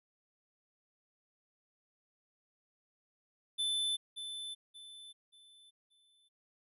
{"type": "tone with echo", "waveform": "square", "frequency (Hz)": 3520, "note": "A7", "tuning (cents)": 0, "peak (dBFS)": -32, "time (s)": [3.58, 3.97], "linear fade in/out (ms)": 20, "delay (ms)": 580, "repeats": 4, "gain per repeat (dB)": -9, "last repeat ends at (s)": 6.29, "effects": ["resampled to 32000 Hz"]}